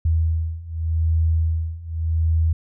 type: beating tone pair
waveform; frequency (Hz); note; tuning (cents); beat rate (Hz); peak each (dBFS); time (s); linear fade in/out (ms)
sine; 80.6 / 81.45; E2 / E2; -38 / -20; 0.85; -22 / -20; 0.05-2.53; 5
effects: none